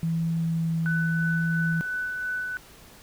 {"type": "tone with vibrato", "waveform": "sine", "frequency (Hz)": 164.3, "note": "E3", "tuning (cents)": -5, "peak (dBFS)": -23, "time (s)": [0.03, 1.81], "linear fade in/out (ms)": 0, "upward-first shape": "triangle", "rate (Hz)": 0.88, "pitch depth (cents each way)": 10}
{"type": "tone with tremolo", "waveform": "sine", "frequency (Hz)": 1496, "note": "F#6", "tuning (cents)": 19, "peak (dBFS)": -26, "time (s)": [0.86, 2.57], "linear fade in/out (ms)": 0, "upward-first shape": "sine", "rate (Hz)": 2.9, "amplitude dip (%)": 30}
{"effects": ["pink hiss -50 dBFS RMS until 3.02 s"]}